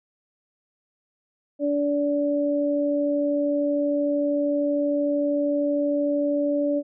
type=tone pair together; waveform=sine; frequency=289 / 578 Hz; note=D4 / D5; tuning=-28 / -28 cents; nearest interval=octave; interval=1200 cents; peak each=-23 dBFS; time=1.59-6.83 s; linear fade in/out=50 ms; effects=none